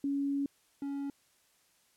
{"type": "tone pair in turn", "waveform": ["sine", "triangle"], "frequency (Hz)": [280, 280], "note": ["C#4", "C#4"], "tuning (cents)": [18, 18], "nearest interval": "unison", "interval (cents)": 0, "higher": "neither", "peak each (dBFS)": [-29, -32], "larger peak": "first", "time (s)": [[0.04, 0.46], [0.82, 1.1]], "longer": "first", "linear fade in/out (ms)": 2, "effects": ["white hiss -69 dBFS RMS until 1.96 s", "low-pass 12000 Hz 12 dB/octave"]}